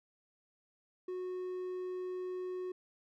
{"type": "tone", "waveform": "triangle", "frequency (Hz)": 366.4, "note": "F#4", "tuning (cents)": -17, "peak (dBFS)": -35, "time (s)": [1.08, 2.72], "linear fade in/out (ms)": 5, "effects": []}